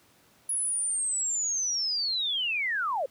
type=linear sweep; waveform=sine; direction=down; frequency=10548 to 493.9 Hz; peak=-26 dBFS; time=0.49-3.06 s; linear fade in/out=5 ms; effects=pink hiss -61 dBFS RMS until 3.1 s + high-pass 100 Hz 12 dB/octave